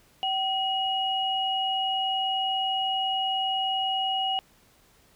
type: tone pair together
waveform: sine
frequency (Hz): 765.6 / 2895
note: G5 / F#7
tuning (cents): -41 / -38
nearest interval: octave + major seventh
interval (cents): 2303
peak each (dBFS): -27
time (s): 0.23-4.39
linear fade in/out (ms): 0
effects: pink hiss -60 dBFS RMS until 5.15 s